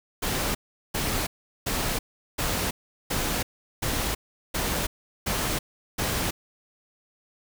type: noise bursts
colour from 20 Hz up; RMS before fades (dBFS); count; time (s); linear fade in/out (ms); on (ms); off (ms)
pink; -27; 9; 0.22-6.31; 10; 330; 390
effects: none